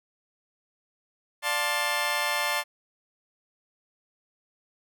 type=chord; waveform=15% pulse; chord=D minor seventh; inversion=none; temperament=just; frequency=587.3 / 704.8 / 881 / 1057.2 Hz; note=D5 / F5 / A5 / C6; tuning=0 / +16 / +2 / +18 cents; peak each=-25 / -28 / -24 / -25 dBFS; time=1.42-2.64 s; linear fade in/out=50 ms; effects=none